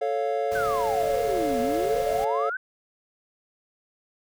triangle chord, A augmented, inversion none, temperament equal, 440 / 554.4 / 698.5 Hz, A4 / C#5 / E#5, 0 / 0 / 0 cents, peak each -26 dBFS, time 0.01-2.5 s, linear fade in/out 10 ms
pink noise, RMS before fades -39 dBFS, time 0.51-2.25 s, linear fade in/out 10 ms
sine exponential two-way sweep, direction down then up, 1568 to 234.6 to 1568 Hz, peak -27 dBFS, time 0.55-2.57 s, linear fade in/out 5 ms, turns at 1.6 s
effects none

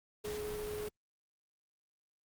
sine tone in noise, 421.3 Hz, G#4, 25 cents sharp, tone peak -38 dBFS, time 0.24-0.89 s, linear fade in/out 10 ms, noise pink, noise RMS -45 dBFS, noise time 0.24-0.89 s, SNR +4 dB, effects Opus 48 kbps

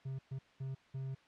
triangle tone bursts at uneven times, 133.4 Hz, C3, 34 cents sharp, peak -36 dBFS, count 4, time 0.05-0.19 / 0.31-0.39 / 0.6-0.75 / 0.94-1.15 s, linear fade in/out 10 ms, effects white hiss -65 dBFS RMS until 1.27 s + low-pass 3000 Hz 12 dB/octave

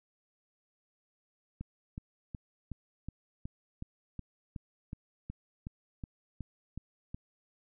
click train, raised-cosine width 5 ms, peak -27 dBFS, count 16, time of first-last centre 1.61-7.145 s, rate 2.71 Hz, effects none

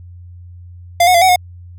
square tone with pitch steps, 694 / 730 / 686 / 750 / 723 Hz, F5 / F#5 / F5 / F#5 / F#5, -11 / -24 / -31 / +23 / -40 cents, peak -8 dBFS, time 1-1.36 s, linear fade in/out 5 ms, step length 72 ms, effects added 88 Hz sine -33 dBFS peak until 1.78 s

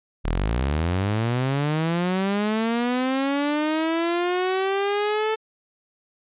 sawtooth linear sweep, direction up, 35.27 to 441.4 Hz, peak -17 dBFS, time 0.24-5.36 s, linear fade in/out 20 ms, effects resampled to 8000 Hz

